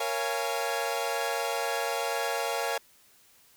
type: chord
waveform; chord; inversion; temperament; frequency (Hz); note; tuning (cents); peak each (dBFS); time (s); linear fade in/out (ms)
sawtooth; Bb minor seventh; none; equal with one note detuned; 466.2 / 554.4 / 688.8 / 830.6; Bb4 / Db5 / F5 / Ab5; 0 / 0 / -24 / 0; -30; 0-2.78; 5
effects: white hiss -60 dBFS RMS until 3.56 s